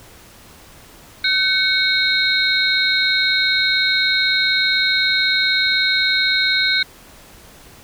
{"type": "tone cluster", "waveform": "sine", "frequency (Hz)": [1525, 2212, 3761, 4152], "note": ["G6", "C#7", "A#7", "C8"], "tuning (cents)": [-48, -4, 15, -14], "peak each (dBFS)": -20, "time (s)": [1.24, 6.83], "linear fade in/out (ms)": 5, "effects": ["pink hiss -44 dBFS RMS until 7.83 s"]}